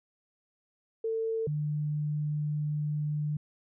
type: tone pair in turn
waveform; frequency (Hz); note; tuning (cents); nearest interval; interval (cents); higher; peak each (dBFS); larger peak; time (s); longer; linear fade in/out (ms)
sine; 448.2 / 149.57; A4 / D3; +32 / +32; octave + perfect fifth; 1900; first; -28; neither; 1.04-1.47 / 1.47-3.37; second; 5
effects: none